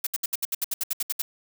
blue noise bursts, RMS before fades -26 dBFS, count 13, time 0.04-1.22 s, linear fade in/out 5 ms, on 28 ms, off 68 ms, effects none

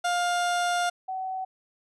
30% pulse / sine tone pair in turn, 705 / 754.9 Hz, F5 / F#5, +16 / +35 cents, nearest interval minor second, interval 119 cents, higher second, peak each -21 / -29 dBFS, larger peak first, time 0.04-0.9 / 1.08-1.45 s, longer first, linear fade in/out 10 ms, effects resampled to 24000 Hz

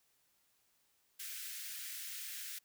white high-pass noise, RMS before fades -45 dBFS, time 1.19-2.59 s, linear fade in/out 10 ms, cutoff 1500 Hz, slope 48 dB/octave, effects white hiss -75 dBFS RMS until 2.64 s

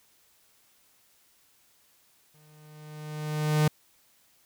45% pulse tone with exponential growth, 152.2 Hz, D#3, 38 cents flat, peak -19 dBFS, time 2.34-3.68 s, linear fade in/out 5 ms, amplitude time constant 290 ms, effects white hiss -64 dBFS RMS until 4.45 s

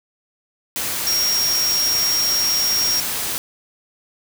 sine tone in noise, 5590 Hz, F8, 1 cent sharp, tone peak -17 dBFS, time 1.07-3 s, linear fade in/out 0 ms, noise white, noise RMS -24 dBFS, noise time 0.76-3.38 s, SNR +4 dB, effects none

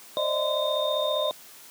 sine tone cluster, 533 / 603 / 638 / 1027 / 3656 Hz, C5 / D5 / D#5 / C6 / A#7, +32 / +46 / +43 / -33 / -34 cents, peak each -32 / -26 / -33 / -32 / -30 dBFS, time 0.17-1.31 s, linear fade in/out 0 ms, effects white hiss -48 dBFS RMS until 1.7 s + high-pass 150 Hz 12 dB/octave

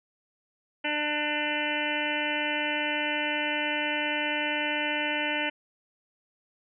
harmonic tone with a mistuned harmonic, 298.3 Hz, D4, 27 cents sharp, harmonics 1 / 2 / 3 / 5 / 6 / 7 / 8 / 9 / 10, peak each -35 / -35 / -35 / -35 / -35 / -35 / -35 / -35 / -35 dBFS, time 0.84-5.5 s, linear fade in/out 10 ms, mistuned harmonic 7, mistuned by -20 cents, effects none

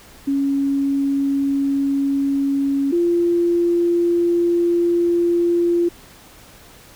sine tone pair in turn, 277.2 / 344.8 Hz, C#4 / F4, 0 / -22 cents, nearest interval major third, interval 378 cents, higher second, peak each -16 / -14 dBFS, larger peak second, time 0.27-2.92 / 2.92-5.89 s, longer second, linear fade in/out 10 ms, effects pink hiss -45 dBFS RMS until 6.95 s

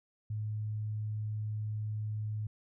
sine tone, 107 Hz, A2, 48 cents flat, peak -33 dBFS, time 0.3-2.47 s, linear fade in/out 5 ms, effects none

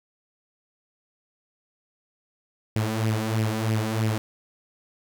sawtooth tone with flanger, 110 Hz, A2, in tune, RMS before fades -25 dBFS, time 2.76-4.18 s, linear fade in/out 0 ms, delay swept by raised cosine 0.37 to 4.07 ms, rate 3.1 Hz, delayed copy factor +0.6, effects none

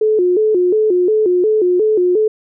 sine tone with vibrato, 393.9 Hz, G4, 8 cents sharp, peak -10 dBFS, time 0.01-2.28 s, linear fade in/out 5 ms, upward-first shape square, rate 2.8 Hz, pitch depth 160 cents each way, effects none

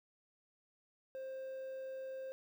triangle tone with quantisation, 528 Hz, C5, 16 cents sharp, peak -40 dBFS, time 1.15-2.32 s, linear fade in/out 0 ms, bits 11, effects none

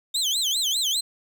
30% pulse tone with vibrato, 3539 Hz, A7, 9 cents sharp, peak -19 dBFS, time 0.14-1.01 s, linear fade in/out 10 ms, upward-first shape sine, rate 5 Hz, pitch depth 270 cents each way, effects none

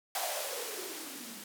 violet noise with band-pass filter sweep, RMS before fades -39 dBFS, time 0.15-1.44 s, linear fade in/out 2 ms, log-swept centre 740 to 200 Hz, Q 7.6, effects none

